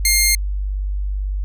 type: tone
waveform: 10% pulse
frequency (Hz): 2120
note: C7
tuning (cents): +22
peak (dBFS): -4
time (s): 0.05-0.35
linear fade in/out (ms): 2
effects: added 49 Hz sine -19 dBFS peak until 1.44 s